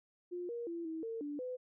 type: tone with pitch steps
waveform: sine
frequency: 354.2 / 472.1 / 338.1 / 321.9 / 454.1 / 291.5 / 504 Hz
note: F4 / A#4 / E4 / E4 / A#4 / D4 / B4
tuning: +24 / +22 / +44 / -41 / -45 / -13 / +35 cents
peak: -38 dBFS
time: 0.31-1.57 s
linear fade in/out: 20 ms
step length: 180 ms
effects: none